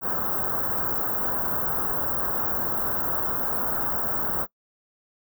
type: band-stop noise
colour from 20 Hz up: white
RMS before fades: -26 dBFS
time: 0.01-4.47 s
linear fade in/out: 50 ms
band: 1500 to 16000 Hz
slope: 48 dB/octave
effects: noise-tail reverb RT60 0.1 s tail -22 dB re dry